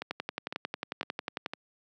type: two click trains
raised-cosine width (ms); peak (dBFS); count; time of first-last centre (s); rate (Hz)
0.3; -16 / -19; 16 / 4; 0.11-1.461 / 0.02-1.535; 11.1 / 1.98
effects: high-pass 200 Hz 12 dB/octave